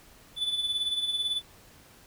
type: tone with tremolo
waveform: triangle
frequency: 3480 Hz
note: A7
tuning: 20 cents flat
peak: -23 dBFS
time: 0.36-1.42 s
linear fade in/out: 50 ms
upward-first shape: sine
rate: 18 Hz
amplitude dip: 60%
effects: pink hiss -55 dBFS RMS until 2.06 s